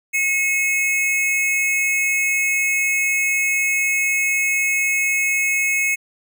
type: tone pair together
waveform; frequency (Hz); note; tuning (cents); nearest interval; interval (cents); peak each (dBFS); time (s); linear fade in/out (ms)
square; 2180 / 2556; C#7 / D#7; -29 / +46; minor third; 275; -19 / -23; 0.13-5.96; 20
effects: none